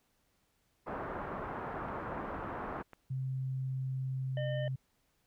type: low-pass noise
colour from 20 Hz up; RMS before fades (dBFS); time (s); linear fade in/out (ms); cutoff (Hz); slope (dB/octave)
white; -40; 0.86-2.83; 20; 1300; 24
type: clicks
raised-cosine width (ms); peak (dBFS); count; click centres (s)
0.5; -34; 2; 1.886 / 2.933
type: tone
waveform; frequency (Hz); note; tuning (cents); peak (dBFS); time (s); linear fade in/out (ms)
sine; 131.4; C3; +8; -33; 3.1-4.76; 10
type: harmonic tone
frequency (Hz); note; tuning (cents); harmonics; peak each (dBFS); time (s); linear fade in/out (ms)
606; D#5; -46; 1 / 3 / 5; -36 / -46 / -50; 4.37-4.68; 2
effects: pink hiss -75 dBFS RMS until 5.26 s